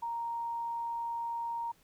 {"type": "tone", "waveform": "sine", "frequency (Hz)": 932.3, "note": "A#5", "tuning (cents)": 0, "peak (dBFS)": -33, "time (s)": [0.02, 1.72], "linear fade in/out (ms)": 10, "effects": ["pink hiss -66 dBFS RMS until 1.83 s"]}